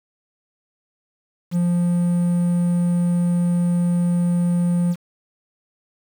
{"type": "tone", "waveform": "triangle", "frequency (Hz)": 174.61, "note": "F3", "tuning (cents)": 0, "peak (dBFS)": -14, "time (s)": [1.51, 4.96], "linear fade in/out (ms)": 50, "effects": ["7-bit"]}